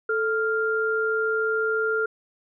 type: tone pair together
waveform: sine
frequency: 440 / 1396.9 Hz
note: A4 / F6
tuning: 0 / 0 cents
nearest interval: octave + minor sixth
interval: 2000 cents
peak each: -24 dBFS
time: 0.09-2.06 s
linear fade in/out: 5 ms
effects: none